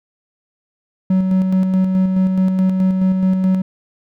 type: tone with tremolo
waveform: triangle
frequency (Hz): 187.5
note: F#3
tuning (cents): +23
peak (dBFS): -9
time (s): 1.1-3.62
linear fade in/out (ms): 5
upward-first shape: square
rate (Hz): 4.7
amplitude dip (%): 35
effects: none